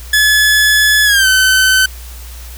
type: tone with pitch glide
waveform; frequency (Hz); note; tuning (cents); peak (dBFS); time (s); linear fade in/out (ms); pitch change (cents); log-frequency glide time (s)
sawtooth; 1712 to 1525.2; A6 to G6; -48 to -48; -4; 0.13-1.86; 5; -200; 1.04-1.27
effects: added 60 Hz sine -28 dBFS peak until 2.57 s + white hiss -36 dBFS RMS until 2.57 s

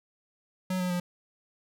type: tone with pitch steps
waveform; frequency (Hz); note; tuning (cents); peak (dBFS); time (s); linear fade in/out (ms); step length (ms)
square; 185 / 181.19 / 177.46; F#3 / F#3 / F3; 0 / -36 / +28; -28; 0.7-1; 5; 100
effects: none

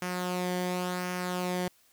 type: tone with flanger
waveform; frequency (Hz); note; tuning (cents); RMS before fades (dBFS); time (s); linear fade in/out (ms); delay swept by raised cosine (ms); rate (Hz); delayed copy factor
sawtooth; 180.5; F#3; -43; -32; 0.02-1.68; 2; 0.25 to 0.77; 0.92; -0.5
effects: white hiss -64 dBFS RMS until 1.92 s

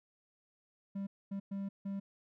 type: tone bursts at uneven times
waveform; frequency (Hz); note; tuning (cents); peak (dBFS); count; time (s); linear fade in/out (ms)
triangle; 197.2; G3; +11; -34; 4; 0.95-1.07 / 1.31-1.4 / 1.51-1.69 / 1.85-2; 10
effects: none

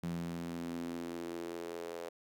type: tone with high-pass filter sweep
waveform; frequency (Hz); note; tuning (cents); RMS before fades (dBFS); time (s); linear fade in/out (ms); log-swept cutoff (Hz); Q
sawtooth; 85; F2; -46; -41; 0.03-2.09; 5; 170 to 490; 3.8
effects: none

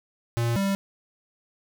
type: tone pair in turn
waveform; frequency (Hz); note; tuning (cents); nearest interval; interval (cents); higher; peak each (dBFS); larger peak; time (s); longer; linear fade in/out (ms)
square; 117.4 / 196.53; A#2 / G3; +13 / +5; major sixth; 892; second; -23; neither; 0.37-0.56 / 0.56-0.75; neither; 0
effects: none

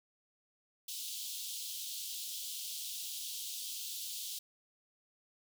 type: high-pass noise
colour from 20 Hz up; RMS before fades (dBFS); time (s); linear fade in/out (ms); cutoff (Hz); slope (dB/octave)
pink; -42; 0.88-4.39; 5; 3100; 48
effects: none

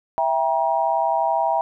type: chord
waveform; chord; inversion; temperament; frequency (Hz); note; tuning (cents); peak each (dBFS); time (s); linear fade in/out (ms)
sine; E diminished; none; just; 659.3 / 791.1 / 949.3; E5 / G5 / Bb5; 0 / +16 / +31; -22; 0.18-1.61; 0
effects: none

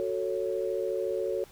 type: chord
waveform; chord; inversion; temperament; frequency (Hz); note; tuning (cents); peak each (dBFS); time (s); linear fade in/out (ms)
sine; F# minor; none; just; 370 / 444 / 555; F#4 / A4 / C#5; 0 / +16 / +2; -32; 0-1.44; 0
effects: pink hiss -55 dBFS RMS until 1.51 s

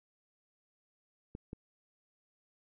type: clicks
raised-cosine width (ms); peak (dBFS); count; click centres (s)
3; -29; 2; 1.351 / 1.531
effects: none

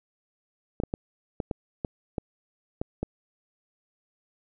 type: clicks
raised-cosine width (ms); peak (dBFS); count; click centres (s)
2; -15; 9; 0.801 / 0.836 / 0.939 / 1.402 / 1.512 / 1.848 / 2.182 / 2.815 / 3.03
effects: none

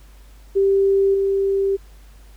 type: tone with level steps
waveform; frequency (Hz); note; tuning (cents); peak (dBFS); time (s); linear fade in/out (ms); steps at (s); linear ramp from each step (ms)
sine; 392; G4; 0; -13 / -16; 0.55-1.77; 20; 1.14; 5
effects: added 50 Hz sine -42 dBFS peak until 2.36 s + pink hiss -54 dBFS RMS until 2.36 s

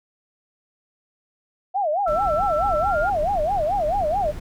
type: tone with vibrato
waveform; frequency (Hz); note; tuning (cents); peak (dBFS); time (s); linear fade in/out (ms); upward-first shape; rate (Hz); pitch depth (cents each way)
sine; 700; F5; +4; -19; 1.74-4.32; 20; sine; 4.6; 280
type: tone with pitch glide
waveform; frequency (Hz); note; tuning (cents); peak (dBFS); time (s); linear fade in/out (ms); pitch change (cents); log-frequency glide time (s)
sine; 1335 to 1403.8; E6 to F6; +22 to +9; -24; 2.06-3.1; 10; +87; 2.83-2.98
type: noise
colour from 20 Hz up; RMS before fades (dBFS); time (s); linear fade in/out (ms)
brown; -32; 2.07-4.4; 10
effects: none

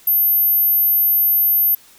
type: tone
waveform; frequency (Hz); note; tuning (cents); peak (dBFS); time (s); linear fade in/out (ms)
sine; 13120; G#9; -22; -12; 0.07-1.75; 5
effects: white hiss -48 dBFS RMS until 1.98 s

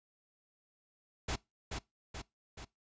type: noise with echo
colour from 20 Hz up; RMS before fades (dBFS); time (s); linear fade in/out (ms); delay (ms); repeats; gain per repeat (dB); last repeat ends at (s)
pink; -35; 1.28-1.36; 10; 430; 3; -4; 2.65
effects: noise-tail reverb RT60 0.2 s tail -22 dB re dry + resampled to 16000 Hz

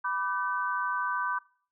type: chord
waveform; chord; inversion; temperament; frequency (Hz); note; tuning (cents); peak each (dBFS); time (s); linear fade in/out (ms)
sine; G major; first; equal with one note detuned; 987.8 / 1174.7 / 1527.8; B5 / D6 / G6; 0 / 0 / -45; -32; 0.04-1.39; 10
effects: noise-tail reverb RT60 0.5 s tail -23 dB re dry

